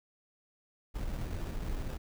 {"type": "noise with sample-and-hold", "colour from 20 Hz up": "brown", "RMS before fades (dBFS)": -36, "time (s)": [0.94, 1.98], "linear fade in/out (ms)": 20, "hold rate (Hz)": 2100, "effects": []}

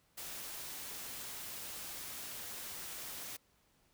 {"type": "noise", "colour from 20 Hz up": "white", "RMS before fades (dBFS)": -45, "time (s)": [0.17, 3.37], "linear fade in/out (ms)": 10, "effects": ["pink hiss -72 dBFS RMS until 3.93 s"]}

